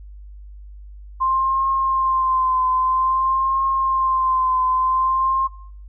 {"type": "tone with vibrato", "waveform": "sine", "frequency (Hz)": 1049, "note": "C6", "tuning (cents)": 4, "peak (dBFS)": -16, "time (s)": [1.2, 5.48], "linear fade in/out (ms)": 20, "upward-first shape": "triangle", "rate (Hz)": 0.51, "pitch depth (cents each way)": 40, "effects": ["noise-tail reverb RT60 0.6 s tail -20 dB re dry", "added 50 Hz sine -36 dBFS peak until 5.88 s"]}